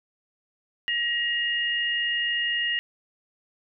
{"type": "tone pair together", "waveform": "sine", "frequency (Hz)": [1898.1, 2844], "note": ["A#6", "F7"], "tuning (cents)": [31, 31], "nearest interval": "perfect fifth", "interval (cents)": 700, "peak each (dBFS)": -26, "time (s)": [0.88, 2.79], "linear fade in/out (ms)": 0, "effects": []}